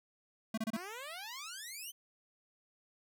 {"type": "tone bursts", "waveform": "square", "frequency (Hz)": 221.4, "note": "A3", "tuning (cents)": 11, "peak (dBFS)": -34, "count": 4, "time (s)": [0.54, 0.768], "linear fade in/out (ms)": 5, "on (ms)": 36, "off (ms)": 28}
{"type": "exponential sweep", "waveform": "10% pulse", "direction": "up", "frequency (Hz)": [312.9, 3136], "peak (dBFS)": -35, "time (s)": [0.74, 1.92], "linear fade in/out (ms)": 20}
{"effects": []}